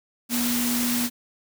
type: tone in noise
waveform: sine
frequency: 241.3 Hz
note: B3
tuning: 40 cents flat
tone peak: -24 dBFS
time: 0.29-1.1 s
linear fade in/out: 50 ms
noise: white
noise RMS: -27 dBFS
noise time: 0.29-1.1 s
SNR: 0 dB
effects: none